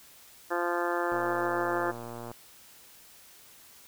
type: harmonic tone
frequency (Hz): 173.7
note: F3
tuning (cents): -9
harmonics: 2 / 3 / 4 / 5 / 6 / 7 / 8 / 9 / 10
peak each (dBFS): -32 / -34 / -35 / -36 / -37 / -37 / -38 / -39 / -39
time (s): 0.5-1.92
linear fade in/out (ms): 20
type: click train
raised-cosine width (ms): 1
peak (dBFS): -27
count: 142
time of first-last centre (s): 1.12-2.315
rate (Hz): 118
effects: white hiss -54 dBFS RMS until 3.87 s